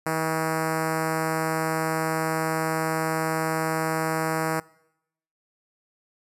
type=tone with notch filter; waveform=5% pulse; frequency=160 Hz; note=D#3; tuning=49 cents sharp; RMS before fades=-26 dBFS; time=0.06-4.6 s; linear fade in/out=5 ms; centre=3600 Hz; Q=0.6; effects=noise-tail reverb RT60 0.8 s tail -22 dB re dry + resampled to 32000 Hz